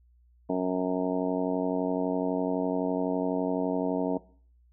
harmonic tone, 91.9 Hz, F#2, 11 cents flat, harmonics 2 / 3 / 4 / 5 / 6 / 7 / 8 / 9 / 10, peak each -34 / -29 / -37 / -32 / -40 / -33 / -43 / -42 / -40 dBFS, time 0.49-4.18 s, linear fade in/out 10 ms, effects noise-tail reverb RT60 0.5 s tail -20 dB re dry + added 60 Hz sine -58 dBFS peak until 4.72 s

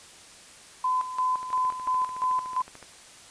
sine tone with tremolo, 1016 Hz, B5, 49 cents sharp, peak -22 dBFS, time 0.84-2.62 s, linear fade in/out 5 ms, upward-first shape square, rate 2.9 Hz, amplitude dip 70%
click train, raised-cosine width 0.5 ms, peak -29 dBFS, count 20, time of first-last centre 1.43-2.827 s, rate 13.6 Hz
effects white hiss -49 dBFS RMS until 3.3 s + resampled to 22050 Hz

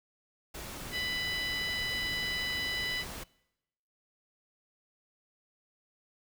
pink noise, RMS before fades -42 dBFS, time 0.54-3.24 s, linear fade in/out 10 ms
harmonic tone, 994 Hz, B5, 11 cents sharp, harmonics 2 / 3 / 4 / 5, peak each -34 / -38 / -40 / -42 dBFS, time 0.91-3.05 s, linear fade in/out 50 ms
effects noise-tail reverb RT60 0.9 s tail -23 dB re dry

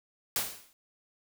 white noise with exponential decay, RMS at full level -27 dBFS, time 0.36-0.73 s, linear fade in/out 1 ms, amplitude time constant 80 ms, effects none

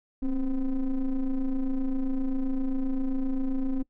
triangle ring-modulated tone, 126.2 Hz, B2, 38 cents sharp, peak -19 dBFS, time 0.22-3.83 s, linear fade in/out 10 ms, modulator 140 Hz, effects noise-tail reverb RT60 0.1 s tail -21 dB re dry

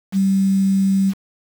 sine tone with quantisation, 193.9 Hz, G3, 19 cents flat, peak -13 dBFS, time 0.12-1.14 s, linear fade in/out 50 ms, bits 6, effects none

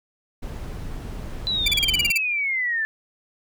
brown noise, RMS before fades -32 dBFS, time 0.42-2.11 s, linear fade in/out 10 ms
sine exponential sweep, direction down, 4016 to 1741 Hz, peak -21 dBFS, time 1.47-2.85 s, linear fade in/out 0 ms
sawtooth tone bursts, 2349 Hz, D7, in tune, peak -14 dBFS, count 10, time 1.66-2.177 s, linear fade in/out 5 ms, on 22 ms, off 33 ms
effects none

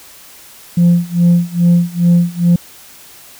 sine tone with tremolo, 173.3 Hz, F3, 13 cents flat, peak -3 dBFS, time 0.77-2.56 s, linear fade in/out 5 ms, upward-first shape sine, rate 2.4 Hz, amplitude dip 95%, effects tanh soft clip ceiling -4 dBFS + white hiss -39 dBFS RMS until 3.39 s

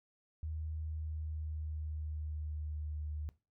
sine tone with pitch glide, 78.3 to 75.63 Hz, D#2 to D#2, +11 to -49 cents, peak -37 dBFS, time 0.43-3.29 s, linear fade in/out 0 ms, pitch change -60 cents, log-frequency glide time 0.79-3.01 s, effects noise-tail reverb RT60 0.3 s tail -19 dB re dry

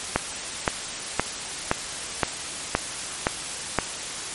click train, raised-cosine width 0.5 ms, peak -3 dBFS, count 8, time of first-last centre 0.16-3.787 s, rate 1.93 Hz, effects white hiss -32 dBFS RMS until 4.34 s + MP3 48 kbps

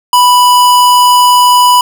square tone, 987.8 Hz, B5, in tune, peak -4 dBFS, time 0.13-1.81 s, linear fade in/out 2 ms, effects none

